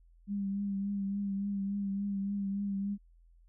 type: tone with vibrato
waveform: sine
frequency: 199.1 Hz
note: G3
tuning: 27 cents sharp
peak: -31 dBFS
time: 0.27-2.98 s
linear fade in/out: 50 ms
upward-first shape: triangle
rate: 3.5 Hz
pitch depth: 36 cents each way
effects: added 42 Hz sine -58 dBFS peak until 3.48 s